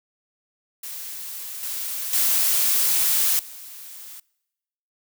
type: noise with level steps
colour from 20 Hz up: blue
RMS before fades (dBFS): -34 / -29 / -20 / -40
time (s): 0.83-4.2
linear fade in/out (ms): 5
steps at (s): 1.63 / 2.13 / 3.39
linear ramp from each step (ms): 2
effects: noise-tail reverb RT60 1.0 s tail -25 dB re dry